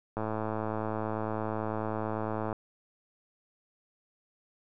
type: click train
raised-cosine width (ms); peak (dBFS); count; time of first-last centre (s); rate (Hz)
1; -19; 258; 0.17-2.528; 109
effects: none